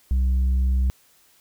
triangle tone with tanh clipping, 64.2 Hz, C2, 32 cents flat, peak -18 dBFS, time 0.11-0.9 s, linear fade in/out 0 ms, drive 8 dB, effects white hiss -58 dBFS RMS until 1.4 s

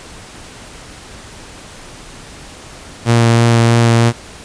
sawtooth tone with vibrato, 116.54 Hz, A#2, in tune, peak -4 dBFS, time 3.05-4.13 s, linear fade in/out 50 ms, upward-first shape triangle, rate 3.1 Hz, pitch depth 15 cents each way, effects pink hiss -35 dBFS RMS until 4.44 s + resampled to 22050 Hz

